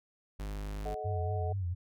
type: tone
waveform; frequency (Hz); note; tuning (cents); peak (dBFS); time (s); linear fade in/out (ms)
45% pulse; 50.8; G#1; -38; -36; 0.39-0.95; 10
type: chord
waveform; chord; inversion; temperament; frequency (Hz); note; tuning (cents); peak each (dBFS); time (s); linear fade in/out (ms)
sine; D# diminished; second; equal with one note detuned; 432.4 / 622.3 / 740; A4 / D#5 / F#5; -30 / 0 / 0; -40 / -41 / -39; 0.85-1.53; 10
type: tone with vibrato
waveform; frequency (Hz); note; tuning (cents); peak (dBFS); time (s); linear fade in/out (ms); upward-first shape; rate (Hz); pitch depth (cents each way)
sine; 92.5; F#2; 0; -31; 1.04-1.75; 20; sine; 4.3; 110
effects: none